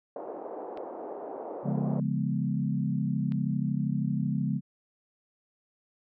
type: band-pass noise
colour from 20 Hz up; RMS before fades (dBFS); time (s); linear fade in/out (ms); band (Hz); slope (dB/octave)
pink; -39; 0.16-2; 2; 360 to 770; 24
type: clicks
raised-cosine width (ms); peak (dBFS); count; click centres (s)
0.3; -31; 2; 0.774 / 3.321
type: chord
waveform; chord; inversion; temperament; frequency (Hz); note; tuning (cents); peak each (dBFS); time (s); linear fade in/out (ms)
sine; C# dominant seventh; none; equal with one note detuned; 141.99 / 174.61 / 207.7 / 246.9; C#3 / E#3 / G#3 / B3; +42 / 0 / 0 / 0; -30 / -32 / -31 / -34; 1.63-4.61; 50
effects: none